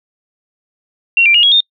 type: tone with pitch steps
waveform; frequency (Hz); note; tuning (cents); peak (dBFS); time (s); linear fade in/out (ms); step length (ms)
sine; 2742 / 2363 / 2859 / 3314 / 3649; F7 / D7 / F7 / G#7 / A#7; -32 / +10 / +40 / -4 / -38; -6; 1.17-1.605; 2; 87
effects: noise-tail reverb RT60 0.1 s tail -25 dB re dry